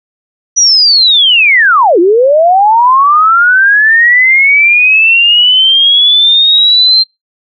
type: linear two-way sweep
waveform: sine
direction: down then up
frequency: 5920 to 328.7 to 4164 Hz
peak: -3 dBFS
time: 0.56-7.04 s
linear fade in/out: 20 ms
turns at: 1.99 s
effects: noise-tail reverb RT60 0.2 s tail -26 dB re dry